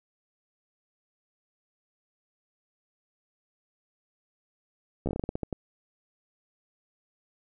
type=slowing click train; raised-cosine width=2 ms; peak=-17 dBFS; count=12; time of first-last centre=5.06-5.528 s; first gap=13 ms; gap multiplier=1.22; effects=none